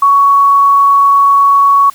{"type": "tone", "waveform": "sine", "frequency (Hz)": 1118, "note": "C#6", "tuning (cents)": 14, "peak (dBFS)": -4, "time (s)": [0.02, 1.9], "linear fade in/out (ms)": 5, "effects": ["white hiss -39 dBFS RMS until 1.94 s"]}